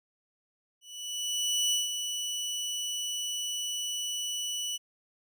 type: tone with ADSR envelope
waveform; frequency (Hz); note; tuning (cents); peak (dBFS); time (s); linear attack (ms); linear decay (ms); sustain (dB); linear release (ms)
25% pulse; 2960; F#7; 0; -21; 0.81-4.78; 910; 160; -7; 24
effects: none